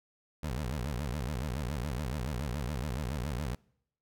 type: tone with vibrato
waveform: 20% pulse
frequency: 67.3 Hz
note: C2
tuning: 49 cents sharp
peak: -28 dBFS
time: 0.43-3.55 s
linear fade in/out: 5 ms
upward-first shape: sine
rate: 7.1 Hz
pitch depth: 270 cents each way
effects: noise-tail reverb RT60 0.7 s tail -25 dB re dry